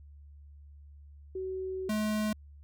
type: tone pair in turn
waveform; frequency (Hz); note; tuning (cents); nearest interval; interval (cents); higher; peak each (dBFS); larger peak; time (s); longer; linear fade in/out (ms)
sine / square; 376.5 / 213.6; F#4 / G#3; +30 / +49; minor seventh; 981; first; -33 / -29; second; 1.35-1.89 / 1.89-2.33; first; 5
effects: added 72 Hz sine -49 dBFS peak until 2.63 s